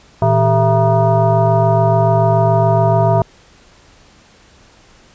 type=tone with frequency modulation; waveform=sine; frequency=392 Hz; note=G4; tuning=in tune; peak=-9 dBFS; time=0.22-3.22 s; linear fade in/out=2 ms; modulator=277 Hz; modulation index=1.9; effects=pink hiss -47 dBFS RMS until 5.14 s + resampled to 16000 Hz